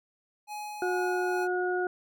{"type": "tone with tremolo", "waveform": "square", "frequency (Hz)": 840, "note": "G#5", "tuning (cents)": 19, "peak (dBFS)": -36, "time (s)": [0.47, 1.48], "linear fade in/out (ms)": 50, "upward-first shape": "sine", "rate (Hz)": 2.3, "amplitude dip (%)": 25}
{"type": "harmonic tone", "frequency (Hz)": 362.5, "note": "F#4", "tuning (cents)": -35, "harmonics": [1, 2, 4], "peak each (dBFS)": [-28, -33, -33], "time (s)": [0.82, 1.87], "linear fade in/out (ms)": 2}
{"effects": []}